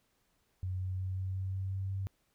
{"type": "tone with pitch steps", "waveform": "sine", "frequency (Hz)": [92.5, 93.09, 93.68, 94.28, 94.88, 95.49, 96.09, 96.71], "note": ["F#2", "F#2", "F#2", "F#2", "F#2", "G2", "G2", "G2"], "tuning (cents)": [0, 11, 22, 33, 44, -45, -34, -23], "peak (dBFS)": -33, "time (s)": [0.63, 2.07], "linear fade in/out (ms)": 0, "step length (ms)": 180, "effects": ["pink hiss -75 dBFS RMS until 2.34 s"]}